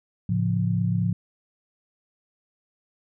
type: chord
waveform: sine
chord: A augmented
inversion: none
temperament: equal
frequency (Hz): 110 / 138.59 / 174.61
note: A2 / C#3 / E#3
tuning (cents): 0 / 0 / 0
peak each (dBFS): -24 / -29 / -24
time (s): 0.29-1.13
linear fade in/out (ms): 5
effects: none